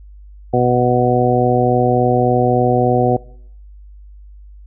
harmonic tone, 123.47 Hz, B2, in tune, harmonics 1 / 2 / 3 / 4 / 5 / 6, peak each -18 / -19 / -18 / -17 / -21 / -17 dBFS, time 0.53-3.17 s, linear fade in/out 10 ms, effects noise-tail reverb RT60 0.7 s tail -23 dB re dry + added 50 Hz sine -36 dBFS peak until 4.66 s

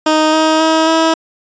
15% pulse tone with pitch steps, 311.1 / 315.3 / 319.5 / 323.7 Hz, D#4 / D#4 / D#4 / E4, 0 / +23 / +46 / -31 cents, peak -3 dBFS, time 0.06-1.14 s, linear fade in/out 5 ms, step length 270 ms, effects resampled to 16000 Hz

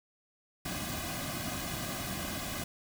pink noise with comb filter, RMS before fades -37 dBFS, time 0.65-2.64 s, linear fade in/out 5 ms, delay 2.2 ms, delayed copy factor -0.8, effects none

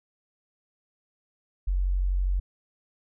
sine tone, 46.13 Hz, F#1, 4 cents flat, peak -22 dBFS, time 1.67-2.4 s, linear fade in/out 10 ms, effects none

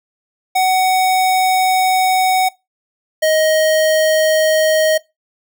square tone pair in turn, 748 / 627.1 Hz, F#5 / D#5, +19 / +13 cents, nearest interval minor third, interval 306 cents, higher first, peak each -12 dBFS, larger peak neither, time 0.55-2.49 / 3.22-4.98 s, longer first, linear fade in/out 10 ms, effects noise-tail reverb RT60 0.2 s tail -20 dB re dry

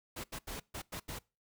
pink noise bursts at uneven times, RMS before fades -42 dBFS, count 6, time 0.16-0.24 / 0.32-0.39 / 0.47-0.6 / 0.74-0.82 / 0.92-1 / 1.08-1.19 s, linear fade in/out 10 ms, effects noise-tail reverb RT60 0.3 s tail -24 dB re dry

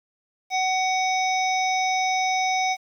harmonic tone, 750 Hz, F#5, 23 cents sharp, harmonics 1 / 3 / 5 / 7 / 8, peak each -22 / -26 / -34 / -34 / -34 dBFS, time 0.5-2.77 s, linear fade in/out 50 ms, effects 9-bit

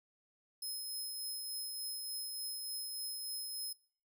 20% pulse tone with tremolo, 5140 Hz, E8, 45 cents flat, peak -33 dBFS, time 0.62-3.73 s, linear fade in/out 5 ms, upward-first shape triangle, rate 3.4 Hz, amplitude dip 30%, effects noise-tail reverb RT60 0.5 s tail -24 dB re dry

